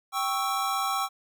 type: chord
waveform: square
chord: C# diminished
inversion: second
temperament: equal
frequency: 784 / 1108.7 / 1318.5 Hz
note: G5 / C#6 / E6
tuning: 0 / 0 / 0 cents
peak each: -31 dBFS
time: 0.12-1.09 s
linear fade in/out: 50 ms
effects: none